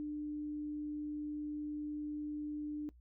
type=tone; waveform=sine; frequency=298.3 Hz; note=D4; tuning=27 cents sharp; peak=-37 dBFS; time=0-2.89 s; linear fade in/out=0 ms; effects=noise-tail reverb RT60 0.1 s tail -20 dB re dry + added 60 Hz sine -58 dBFS peak until 3 s